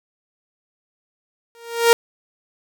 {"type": "tone with exponential growth", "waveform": "sawtooth", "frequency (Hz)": 466.2, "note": "A#4", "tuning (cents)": 0, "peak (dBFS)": -3, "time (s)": [1.55, 1.93], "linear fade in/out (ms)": 0, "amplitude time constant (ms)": 81, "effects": []}